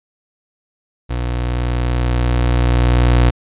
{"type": "tone with level ramp", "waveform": "30% pulse", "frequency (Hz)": 60.7, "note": "B1", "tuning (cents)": -29, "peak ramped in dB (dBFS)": [-16, -6], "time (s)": [1.09, 3.31], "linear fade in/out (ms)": 20, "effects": ["resampled to 8000 Hz"]}